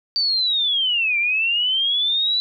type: linear two-way sweep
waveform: sine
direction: down then up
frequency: 4630 to 2331 to 3989 Hz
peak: -17 dBFS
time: 0.16-2.4 s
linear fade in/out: 0 ms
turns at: 1.18 s
effects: none